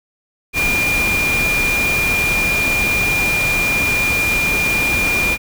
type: tone in noise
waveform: sine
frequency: 2408 Hz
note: D7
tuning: 43 cents sharp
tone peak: -15 dBFS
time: 0.53-5.38 s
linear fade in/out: 50 ms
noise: pink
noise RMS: -22 dBFS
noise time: 0.53-5.38 s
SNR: +4 dB
effects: none